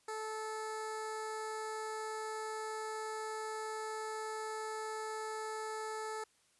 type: tone with notch filter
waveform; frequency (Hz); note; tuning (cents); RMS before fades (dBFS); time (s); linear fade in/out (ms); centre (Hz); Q
15% pulse; 435.8; A4; -17; -41; 0.08-6.24; 5; 3100; 1
effects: white hiss -71 dBFS RMS until 6.59 s + resampled to 24000 Hz